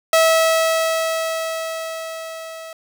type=tone with level ramp; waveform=sawtooth; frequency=649 Hz; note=E5; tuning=27 cents flat; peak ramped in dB=-7 to -29 dBFS; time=0.13-2.73 s; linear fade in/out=2 ms; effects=none